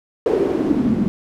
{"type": "noise with band-pass filter sweep", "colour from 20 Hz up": "pink", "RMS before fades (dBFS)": -18, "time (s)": [0.26, 1.08], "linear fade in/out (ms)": 0, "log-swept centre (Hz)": [450, 200], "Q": 5.6, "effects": []}